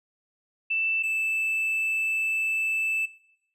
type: tone pair in turn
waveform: sine / triangle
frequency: 2653 / 2636 Hz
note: E7 / E7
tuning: +10 / -1 cents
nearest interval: unison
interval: 11 cents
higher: first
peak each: -23 dBFS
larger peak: neither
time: 0.7-1.03 / 1.03-3.06 s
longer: second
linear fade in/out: 10 ms
effects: noise-tail reverb RT60 0.8 s tail -20 dB re dry + resampled to 32000 Hz